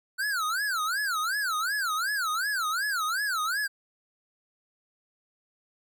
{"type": "tone with vibrato", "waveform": "square", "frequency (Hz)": 1452, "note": "F#6", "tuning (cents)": -33, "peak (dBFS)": -27, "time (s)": [0.18, 3.68], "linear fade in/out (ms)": 20, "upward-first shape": "sine", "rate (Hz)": 2.7, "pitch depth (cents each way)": 280, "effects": []}